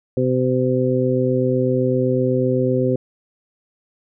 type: harmonic tone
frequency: 127.9 Hz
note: C3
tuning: 39 cents flat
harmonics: 1 / 2 / 3 / 4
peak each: -21 / -21 / -21 / -21 dBFS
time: 0.17-2.96 s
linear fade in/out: 2 ms
effects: none